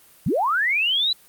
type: linear sweep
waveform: sine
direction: up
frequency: 106.9 to 4030 Hz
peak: -18 dBFS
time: 0.26-1.13 s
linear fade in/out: 5 ms
effects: white hiss -52 dBFS RMS until 1.28 s + Opus 32 kbps